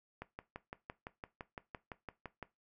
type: click train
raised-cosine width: 0.5 ms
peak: -28 dBFS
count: 14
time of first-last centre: 0.22-2.427 s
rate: 5.89 Hz
effects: noise-tail reverb RT60 0.2 s tail -17 dB re dry